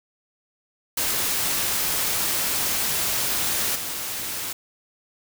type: noise with level steps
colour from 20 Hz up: white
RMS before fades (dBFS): -24 / -30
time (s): 0.97-4.53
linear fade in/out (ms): 5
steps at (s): 3.75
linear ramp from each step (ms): 10
effects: none